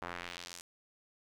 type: tone with band-pass filter sweep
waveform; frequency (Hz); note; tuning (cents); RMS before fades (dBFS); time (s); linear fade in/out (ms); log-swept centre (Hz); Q
sawtooth; 87.4; F2; +2; -45; 0.02-0.62; 0; 1100 to 8200; 1.2
effects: 11-bit